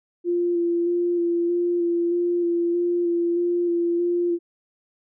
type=tone with vibrato; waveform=sine; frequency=345.8 Hz; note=F4; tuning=17 cents flat; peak=-19 dBFS; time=0.24-4.39 s; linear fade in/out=50 ms; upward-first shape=square; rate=1.6 Hz; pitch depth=15 cents each way; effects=none